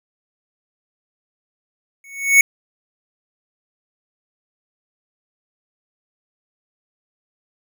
square tone with exponential growth, 2217 Hz, C#7, in tune, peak -5 dBFS, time 2.04-2.41 s, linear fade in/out 2 ms, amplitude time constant 80 ms, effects none

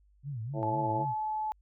sine tone with vibrato, 125.9 Hz, B2, 34 cents sharp, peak -34 dBFS, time 0.23-1.15 s, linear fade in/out 50 ms, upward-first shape sine, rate 4 Hz, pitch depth 250 cents each way
harmonic tone, 110 Hz, A2, in tune, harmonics 2 / 3 / 4 / 5 / 6 / 7 / 8, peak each -46 / -36 / -44 / -38 / -39 / -46 / -43 dBFS, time 0.53-1.06 s, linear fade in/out 50 ms
sine tone, 862 Hz, A5, 36 cents flat, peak -30 dBFS, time 0.63-1.52 s, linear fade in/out 0 ms
effects added 50 Hz sine -61 dBFS peak until 1.61 s

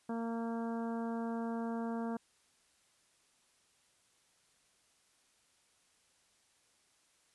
harmonic tone, 230 Hz, A#3, 23 cents flat, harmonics 1 / 2 / 3 / 4 / 5 / 6 / 7, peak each -36 / -43 / -45 / -47 / -52 / -54 / -56 dBFS, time 0.09-2.17 s, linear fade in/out 5 ms, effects white hiss -71 dBFS RMS until 7.34 s + resampled to 24000 Hz

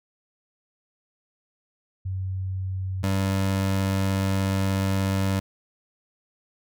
sine / 25% pulse tone pair in turn, 94.3 / 96.67 Hz, F#2 / G2, +33 / -24 cents, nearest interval unison, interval 43 cents, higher second, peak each -26 / -18 dBFS, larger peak second, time 2.05-3.03 / 3.03-5.4 s, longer second, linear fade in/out 10 ms, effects none

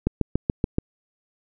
click train, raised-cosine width 3 ms, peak -7 dBFS, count 6, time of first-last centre 0.07-0.784 s, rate 7 Hz, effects none

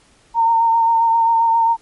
sine tone with vibrato, 916 Hz, A#5, 31 cents flat, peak -11 dBFS, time 0.34-1.77 s, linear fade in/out 50 ms, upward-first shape sine, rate 7.5 Hz, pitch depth 22 cents each way, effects pink hiss -53 dBFS RMS until 1.81 s + MP3 48 kbps

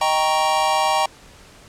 square chord, Eb dominant seventh, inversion none, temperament equal with one note detuned, 622.3 / 784 / 936.1 / 1108.7 Hz, Eb5 / G5 / Bb5 / Db6, 0 / 0 / +7 / 0 cents, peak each -25 / -21 / -22 / -25 dBFS, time 0.01-1.06 s, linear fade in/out 5 ms, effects pink hiss -46 dBFS RMS until 1.68 s + low-pass 9000 Hz 12 dB/octave

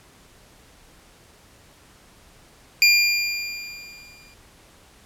25% pulse tone with exponential decay, 2400 Hz, D7, 37 cents sharp, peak -7 dBFS, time 2.82-4.34 s, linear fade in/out 1 ms, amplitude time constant 330 ms, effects pink hiss -52 dBFS RMS until 5.05 s + low-pass 12000 Hz 12 dB/octave

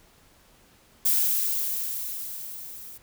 violet noise with level ramp, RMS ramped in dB -21 to -43 dBFS, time 1.05-2.98 s, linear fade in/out 10 ms, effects pink hiss -58 dBFS RMS until 3.02 s

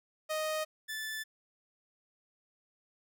sawtooth tone pair in turn, 622.3 / 1750.5 Hz, D#5 / A6, 0 / -9 cents, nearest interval octave + tritone, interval 1791 cents, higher second, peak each -28 / -33 dBFS, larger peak first, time 0.29-0.65 / 0.88-1.24 s, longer neither, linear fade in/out 20 ms, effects none

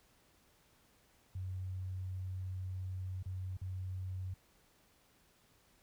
sine tone with dropouts, 93.1 Hz, F#2, 11 cents sharp, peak -38 dBFS, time 1.35-4.34 s, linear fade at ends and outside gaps 5 ms, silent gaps 3.228-3.258 / 3.57-3.614 s, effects pink hiss -69 dBFS RMS until 5.82 s

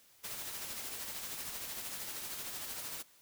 white noise with tremolo, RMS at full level -41 dBFS, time 0.23-3.03 s, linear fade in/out 20 ms, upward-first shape sine, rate 13 Hz, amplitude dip 35%, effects white hiss -64 dBFS RMS until 3.21 s

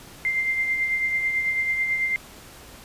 sine tone with tremolo, 2093 Hz, C7, in tune, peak -19 dBFS, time 0.25-2.16 s, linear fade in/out 0 ms, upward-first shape triangle, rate 9.1 Hz, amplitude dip 50%, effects pink hiss -45 dBFS RMS until 2.84 s + resampled to 32000 Hz

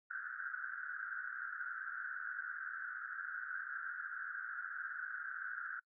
white band-pass noise, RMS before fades -44 dBFS, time 0.1-5.8 s, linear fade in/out 10 ms, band 1400 to 1600 Hz, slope 96 dB/octave, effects noise-tail reverb RT60 0.1 s tail -25 dB re dry

